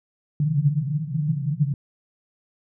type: band-pass noise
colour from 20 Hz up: pink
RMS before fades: -23 dBFS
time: 0.4-1.74 s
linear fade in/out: 2 ms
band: 140 to 160 Hz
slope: 96 dB/octave
effects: none